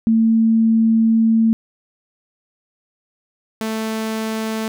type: tone pair in turn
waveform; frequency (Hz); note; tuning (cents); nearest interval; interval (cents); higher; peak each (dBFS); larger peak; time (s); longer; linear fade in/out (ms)
sine / sawtooth; 224.7 / 220.6; A3 / A3; +37 / +5; unison; 32; first; -11 / -17; first; 0.07-1.53 / 3.61-4.68; first; 0
effects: none